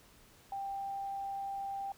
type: tone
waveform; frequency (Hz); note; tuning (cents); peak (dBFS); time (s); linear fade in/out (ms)
sine; 789; G5; +11; -36; 0.52-1.92; 2
effects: pink hiss -61 dBFS RMS until 1.97 s